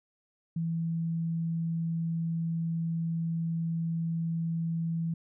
sine tone, 165.3 Hz, E3, 5 cents sharp, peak -28 dBFS, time 0.56-5.14 s, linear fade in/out 5 ms, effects none

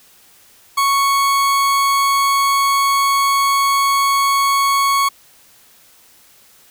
40% pulse tone, 1108 Hz, C#6, 1 cent flat, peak -12 dBFS, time 0.77-5.09 s, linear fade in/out 10 ms, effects white hiss -49 dBFS RMS until 6.7 s

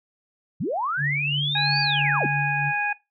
sine linear two-way sweep, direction up then down, 110 to 4699 to 110 Hz, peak -23 dBFS, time 0.6-2.27 s, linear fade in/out 10 ms, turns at 1.81 s
sine tone with tremolo, 144.2 Hz, D3, 31 cents flat, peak -23 dBFS, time 0.97-2.73 s, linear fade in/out 50 ms, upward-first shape triangle, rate 3 Hz, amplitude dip 45%
harmonic tone, 826 Hz, G#5, 10 cents flat, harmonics 1 / 2 / 3, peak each -27 / -26 / -27 dBFS, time 1.55-2.93 s, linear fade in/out 5 ms
effects noise-tail reverb RT60 0.2 s tail -18 dB re dry

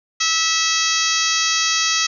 harmonic tone, 650 Hz, E5, 24 cents flat, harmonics 2 / 3 / 4 / 5 / 6 / 7 / 8 / 9 / 10, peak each -25 / -25 / -25 / -25 / -25 / -25 / -25 / -25 / -25 dBFS, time 0.2-2.07 s, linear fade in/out 10 ms, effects none

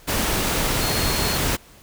sine tone in noise, 4289 Hz, C8, 42 cents sharp, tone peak -29 dBFS, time 0.8-1.38 s, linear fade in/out 20 ms, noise pink, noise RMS -22 dBFS, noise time 0.07-1.57 s, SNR -10 dB, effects pink hiss -49 dBFS RMS until 1.82 s

